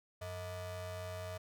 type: ring-modulated tone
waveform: 45% pulse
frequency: 270.6 Hz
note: C#4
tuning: 42 cents flat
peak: -38 dBFS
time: 0.21-1.38 s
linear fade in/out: 10 ms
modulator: 364 Hz
effects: none